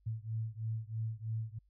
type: beating tone pair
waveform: sine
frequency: 110 / 113.1 Hz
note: A2 / A2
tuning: 0 / +48 cents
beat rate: 3.1 Hz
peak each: -38 / -39 dBFS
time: 0.06-1.59 s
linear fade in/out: 10 ms
effects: added 50 Hz sine -66 dBFS peak until 1.69 s